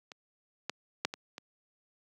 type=clicks; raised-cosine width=0.2 ms; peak=-28 / -16 / -10 / -21 / -24 dBFS; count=5; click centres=0.118 / 0.696 / 1.05 / 1.139 / 1.381 s; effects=high-pass 200 Hz 12 dB/octave